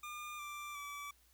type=tone with pitch steps; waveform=25% pulse; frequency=1206 / 1178.5 / 1151.5 Hz; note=D6 / D6 / D6; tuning=+46 / +6 / -34 cents; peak=-40 dBFS; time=0.03-1.11 s; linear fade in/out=5 ms; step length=360 ms; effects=added 60 Hz sine -70 dBFS peak until 1.33 s + white hiss -70 dBFS RMS until 1.33 s